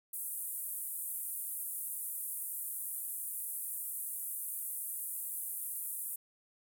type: band-pass noise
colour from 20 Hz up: pink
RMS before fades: -40 dBFS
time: 0.13-6.16 s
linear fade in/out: 5 ms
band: 9200 to 16000 Hz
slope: 48 dB/octave
effects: none